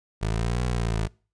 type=exponential two-way sweep; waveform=20% pulse; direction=up then down; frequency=52.6 to 61.74 to 52.6 Hz; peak=-19 dBFS; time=0.21-1.08 s; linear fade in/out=20 ms; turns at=0.64 s; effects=noise-tail reverb RT60 0.4 s tail -25 dB re dry + resampled to 22050 Hz